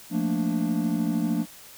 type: chord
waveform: triangle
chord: Bb major seventh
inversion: second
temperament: equal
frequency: 174.61 / 220 / 233.1 / 293.7 Hz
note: F3 / A3 / Bb3 / D4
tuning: 0 / 0 / 0 / 0 cents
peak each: -26 dBFS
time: 0.1-1.46 s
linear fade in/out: 50 ms
effects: tanh soft clip ceiling -12 dBFS + white hiss -47 dBFS RMS until 1.77 s